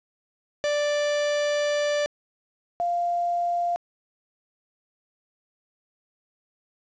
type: tone pair in turn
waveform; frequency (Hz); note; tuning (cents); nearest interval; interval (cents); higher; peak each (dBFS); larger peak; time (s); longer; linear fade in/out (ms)
45% pulse / sine; 587.3 / 696.2; D5 / F5; 0 / -6; minor third; 294; second; -22; neither; 0.64-2.06 / 2.8-3.76; first; 0
effects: resampled to 16000 Hz + 9-bit

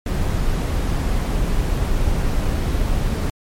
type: noise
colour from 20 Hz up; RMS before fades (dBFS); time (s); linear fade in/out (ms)
brown; -19; 0.06-3.3; 2
effects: MP3 64 kbps

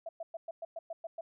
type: tone bursts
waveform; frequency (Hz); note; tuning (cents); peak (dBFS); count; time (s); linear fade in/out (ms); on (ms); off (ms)
sine; 663; E5; +10; -37; 9; 0.06-1.21; 5; 30; 110
effects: none

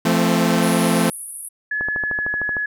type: chord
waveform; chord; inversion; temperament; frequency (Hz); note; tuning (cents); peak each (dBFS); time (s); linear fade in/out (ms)
sawtooth; F major; none; equal with one note detuned; 171.32 / 220 / 261.6; F3 / A3 / C4; -33 / 0 / 0; -15 / -15 / -17; 0.05-1.1; 5
type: band-pass noise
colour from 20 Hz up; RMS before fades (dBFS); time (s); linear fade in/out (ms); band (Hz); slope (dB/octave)
pink; -33; 0.62-1.49; 10; 9700 to 11000; 96
type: tone with pitch glide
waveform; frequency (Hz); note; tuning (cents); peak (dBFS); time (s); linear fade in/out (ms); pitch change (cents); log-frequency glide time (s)
sine; 1706 to 1694.2; G#6 to G#6; +46 to +34; -20; 1.71-2.66; 5; -12; 2.03-2.34
type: click train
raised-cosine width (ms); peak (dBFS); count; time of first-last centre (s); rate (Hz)
1; -15; 11; 1.81-2.568; 13.2
effects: none

